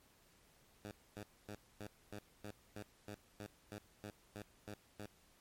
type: tone bursts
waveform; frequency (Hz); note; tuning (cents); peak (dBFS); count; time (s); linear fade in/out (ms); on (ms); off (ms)
10% pulse; 103.83; G#2; 0; -38; 14; 0.85-5.056; 0; 59; 260
effects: pink hiss -69 dBFS RMS until 5.4 s + MP3 64 kbps